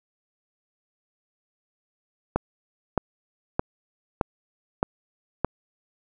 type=click train; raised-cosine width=1 ms; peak=-7 dBFS; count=6; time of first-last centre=2.36-5.446 s; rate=1.62 Hz; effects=none